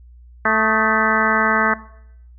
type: harmonic tone with a mistuned harmonic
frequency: 219.8 Hz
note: A3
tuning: 2 cents flat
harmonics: 1 / 2 / 3 / 4 / 5 / 6 / 7 / 8 / 9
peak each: -25 / -26 / -23 / -24 / -23 / -21 / -20 / -22 / -25 dBFS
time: 0.45-1.74 s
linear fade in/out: 5 ms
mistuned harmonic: 6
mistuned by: -66 cents
effects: noise-tail reverb RT60 0.7 s tail -18 dB re dry + added 60 Hz sine -41 dBFS peak until 2.38 s